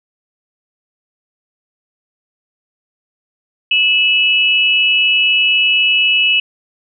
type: tone pair together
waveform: sine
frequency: 2612 / 2932 Hz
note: E7 / F#7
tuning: -17 / -16 cents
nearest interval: major second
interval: 201 cents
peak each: -12 / -13 dBFS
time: 3.71-6.4 s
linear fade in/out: 5 ms
effects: none